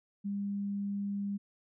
sine tone, 200.9 Hz, G3, 43 cents sharp, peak -32 dBFS, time 0.24-1.38 s, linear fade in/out 20 ms, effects none

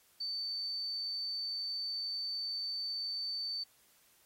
sine tone, 4549 Hz, C#8, 44 cents sharp, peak -35 dBFS, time 0.2-3.64 s, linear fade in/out 10 ms, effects white hiss -67 dBFS RMS until 4.25 s + AAC 48 kbps

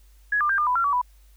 sine tone with pitch steps, 1676 / 1195 / 1588 / 1203 / 995 / 1369 / 1141 / 989 Hz, G#6 / D6 / G6 / D6 / B5 / F6 / C#6 / B5, +15 / +30 / +22 / +41 / +13 / -35 / +50 / +2 cents, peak -19 dBFS, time 0.32-1.016 s, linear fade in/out 5 ms, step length 87 ms, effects added 50 Hz sine -50 dBFS peak until 1.36 s + white hiss -63 dBFS RMS until 1.36 s

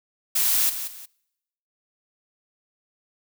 blue noise with echo, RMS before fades -21 dBFS, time 0.35-0.7 s, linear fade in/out 10 ms, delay 180 ms, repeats 2, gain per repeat -10 dB, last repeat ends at 1.06 s, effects noise-tail reverb RT60 0.9 s tail -26 dB re dry

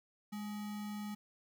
sine tone with sample-and-hold, 207.7 Hz, G#3, in tune, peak -39 dBFS, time 0.32-1.15 s, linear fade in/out 10 ms, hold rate 1050 Hz, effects none

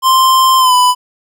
square tone with pitch glide, 1046.5 to 996.4 Hz, C6 to B5, 0 to +15 cents, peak -7 dBFS, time 0.02-0.95 s, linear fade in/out 50 ms, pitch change -85 cents, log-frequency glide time 0.58-0.74 s, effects none

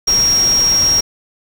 sine tone in noise, 5600 Hz, F8, 4 cents sharp, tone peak -10 dBFS, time 0.07-1.01 s, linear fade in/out 10 ms, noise pink, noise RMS -24 dBFS, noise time 0.07-1.01 s, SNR +11 dB, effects none

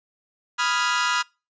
sawtooth chord, F half-diminished seventh, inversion second, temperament equal, 987.8 / 1244.5 / 1396.9 / 1661.2 Hz, Cb6 / Eb6 / F6 / Ab6, 0 / 0 / 0 / 0 cents, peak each -22 / -23 / -21 / -25 dBFS, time 0.58-1.23 s, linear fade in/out 20 ms, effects noise-tail reverb RT60 0.3 s tail -26 dB re dry + resampled to 16000 Hz

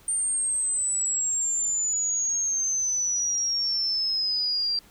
sine exponential sweep, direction down, 8870 to 4707 Hz, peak -23 dBFS, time 0.08-4.79 s, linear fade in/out 2 ms, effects pink hiss -55 dBFS RMS until 4.9 s

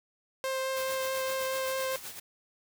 sawtooth tone with vibrato, 527 Hz, C5, 12 cents sharp, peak -26 dBFS, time 0.44-1.96 s, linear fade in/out 0 ms, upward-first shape triangle, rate 4.7 Hz, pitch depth 10 cents each way
white noise with tremolo, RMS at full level -40 dBFS, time 0.76-2.2 s, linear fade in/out 10 ms, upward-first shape sine, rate 7.8 Hz, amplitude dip 60%
effects none

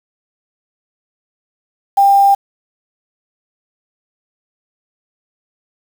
sine tone with quantisation, 795 Hz, G5, 24 cents sharp, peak -6 dBFS, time 1.97-2.35 s, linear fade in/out 10 ms, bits 5, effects none

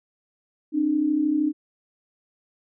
sine tone pair together, 269.6 / 302.6 Hz, C#4 / D#4, -48 / -48 cents, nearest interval major second, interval 200 cents, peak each -26 / -20 dBFS, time 0.72-1.53 s, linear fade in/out 50 ms, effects none

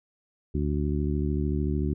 harmonic tone, 73.42 Hz, D2, in tune, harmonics 1 / 2 / 3 / 4 / 5, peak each -27 / -30 / -32 / -33 / -34 dBFS, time 0.54-1.94 s, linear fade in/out 10 ms, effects none

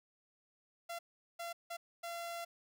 sawtooth tone bursts at uneven times, 683 Hz, F5, 39 cents flat, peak -37 dBFS, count 4, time 0.89-0.99 / 1.39-1.53 / 1.7-1.77 / 2.03-2.45 s, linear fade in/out 10 ms, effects none

